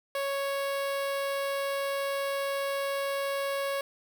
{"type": "tone with notch filter", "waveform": "sawtooth", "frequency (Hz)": 554.4, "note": "C#5", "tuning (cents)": 0, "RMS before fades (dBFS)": -31, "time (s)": [0.15, 3.81], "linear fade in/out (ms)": 2, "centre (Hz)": 6800, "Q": 1.7, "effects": ["10-bit"]}